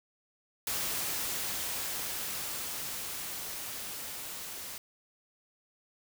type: noise with level ramp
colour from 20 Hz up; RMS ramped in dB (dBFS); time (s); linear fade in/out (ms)
white; -33 to -42; 0.67-4.78; 2
effects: none